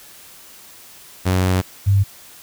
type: tone pair in turn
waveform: sawtooth / sine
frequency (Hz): 92.5 / 98.97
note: F#2 / G2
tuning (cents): 0 / +17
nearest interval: minor second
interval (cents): 117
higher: second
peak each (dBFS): -11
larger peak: neither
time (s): 1.25-1.62 / 1.86-2.04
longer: first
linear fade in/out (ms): 20
effects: white hiss -43 dBFS RMS until 2.42 s